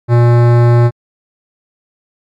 sine tone with hard clipping, 119.4 Hz, A#2, 42 cents sharp, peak -7 dBFS, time 0.08-0.91 s, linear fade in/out 50 ms, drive 18 dB, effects MP3 96 kbps

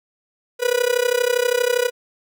45% pulse tone with amplitude modulation, 490.1 Hz, B4, 13 cents flat, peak -13 dBFS, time 0.59-1.91 s, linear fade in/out 50 ms, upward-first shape sine, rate 32.5 Hz, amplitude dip 90%, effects none

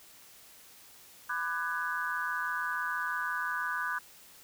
sine chord, G# half-diminished seventh, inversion first, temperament just, 996.7 / 1196.1 / 1495.1 / 1661.2 Hz, B5 / D6 / F#6 / G#6, +16 / +31 / +18 / 0 cents, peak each -38 / -37 / -34 / -37 dBFS, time 1.29-3.99 s, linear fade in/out 10 ms, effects white hiss -55 dBFS RMS until 4.43 s

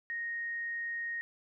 sine tone, 1864.7 Hz, A#6, in tune, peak -34 dBFS, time 0.1-1.21 s, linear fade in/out 0 ms, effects none

